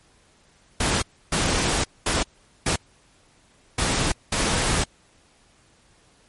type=noise bursts at uneven times; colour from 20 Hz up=pink; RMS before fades=-22 dBFS; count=6; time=0.8-1.02 / 1.32-1.84 / 2.06-2.23 / 2.66-2.76 / 3.78-4.12 / 4.32-4.84 s; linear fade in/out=5 ms; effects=pink hiss -58 dBFS RMS until 6.28 s + MP3 48 kbps

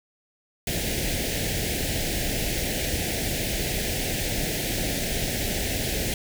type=band-stop noise; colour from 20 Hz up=pink; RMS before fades=-27 dBFS; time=0.67-6.14 s; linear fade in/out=2 ms; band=750 to 1700 Hz; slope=48 dB/octave; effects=none

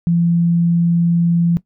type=tone; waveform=sine; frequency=170.3 Hz; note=F3; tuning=43 cents flat; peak=-11 dBFS; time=0.07-1.57 s; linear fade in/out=0 ms; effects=noise-tail reverb RT60 0.1 s tail -17 dB re dry

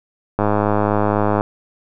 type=click train; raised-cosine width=1 ms; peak=-3 dBFS; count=107; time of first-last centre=0.39-1.409 s; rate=104 Hz; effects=none

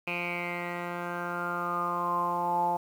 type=tone with low-pass filter sweep; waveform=10% pulse; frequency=174.61 Hz; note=F3; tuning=in tune; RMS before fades=-31 dBFS; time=0.07-2.77 s; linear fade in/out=5 ms; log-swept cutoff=2500 to 820 Hz; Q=9.5; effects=9-bit

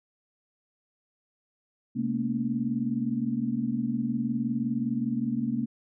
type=tone cluster; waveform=sine; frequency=131.8 / 217.1 / 236.6 / 282.2 Hz; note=C3 / A3 / A#3 / C#4; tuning=+13 / -23 / +26 / +31 cents; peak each=-36 / -31 / -28 / -35 dBFS; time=1.95-5.66 s; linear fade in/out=20 ms; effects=none

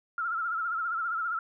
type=tone with vibrato; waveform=sine; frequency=1356 Hz; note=E6; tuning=49 cents sharp; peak=-28 dBFS; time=0.18-1.39 s; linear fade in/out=2 ms; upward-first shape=sine; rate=15 Hz; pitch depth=83 cents each way; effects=none

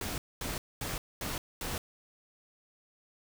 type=noise bursts; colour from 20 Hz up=pink; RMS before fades=-36 dBFS; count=5; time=0.01-1.78 s; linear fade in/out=2 ms; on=170 ms; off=230 ms; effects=none

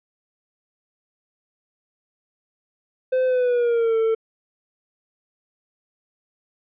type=tone with pitch glide; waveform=triangle; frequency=514 to 447.5 Hz; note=C5 to A4; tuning=-31 to +29 cents; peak=-15 dBFS; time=3.12-4.15 s; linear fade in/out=10 ms; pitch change=-240 cents; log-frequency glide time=3.26-3.97 s; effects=resampled to 8000 Hz

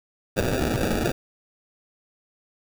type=noise with sample-and-hold; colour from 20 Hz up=blue; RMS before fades=-24 dBFS; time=0.36-1.12 s; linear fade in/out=10 ms; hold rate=1050 Hz; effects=none

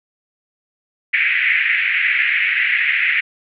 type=band-pass noise; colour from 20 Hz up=white; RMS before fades=-17 dBFS; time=1.13-3.21 s; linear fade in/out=10 ms; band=1800 to 2400 Hz; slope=48 dB/octave; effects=none

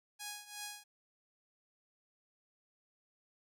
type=tone with tremolo; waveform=5% pulse; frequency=829 Hz; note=G#5; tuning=3 cents flat; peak=-29 dBFS; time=0.19-0.84 s; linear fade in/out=20 ms; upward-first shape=triangle; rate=2.8 Hz; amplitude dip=85%; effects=none

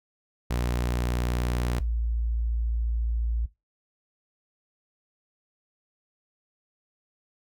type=tone pair in turn; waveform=sawtooth / sine; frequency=60.4 / 57.14 Hz; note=B1 / A#1; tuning=-38 / -34 cents; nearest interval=minor second; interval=96 cents; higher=first; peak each=-21 / -24 dBFS; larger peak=first; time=0.5-1.8 / 1.8-3.46 s; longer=second; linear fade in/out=10 ms; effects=noise-tail reverb RT60 0.2 s tail -17 dB re dry

